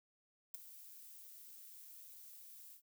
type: noise with ADSR envelope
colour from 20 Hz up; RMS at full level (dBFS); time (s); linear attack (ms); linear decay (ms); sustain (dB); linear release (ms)
violet; -41; 0.54-2.82; 6; 10; -15; 93
effects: none